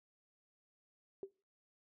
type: tone with exponential decay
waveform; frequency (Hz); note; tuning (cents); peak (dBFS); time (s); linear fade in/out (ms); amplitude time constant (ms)
sine; 390; G4; -9; -37; 1.23-1.31; 1; 16
effects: noise-tail reverb RT60 0.4 s tail -25 dB re dry